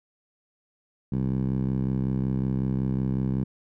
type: tone with band-pass filter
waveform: 10% pulse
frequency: 65.41 Hz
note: C2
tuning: in tune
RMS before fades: -26 dBFS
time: 1.12-3.44 s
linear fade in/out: 5 ms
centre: 160 Hz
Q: 1.8
effects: none